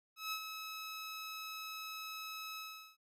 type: tone with ADSR envelope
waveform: 15% pulse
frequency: 1290 Hz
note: E6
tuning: 38 cents flat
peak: -30 dBFS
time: 0.16-2.97 s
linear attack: 160 ms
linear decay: 72 ms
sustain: -7 dB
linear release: 390 ms
effects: none